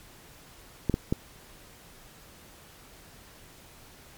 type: clicks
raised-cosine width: 3 ms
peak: -11 dBFS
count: 3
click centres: 0.897 / 0.941 / 1.125 s
effects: pink hiss -52 dBFS RMS until 4.17 s + MP3 96 kbps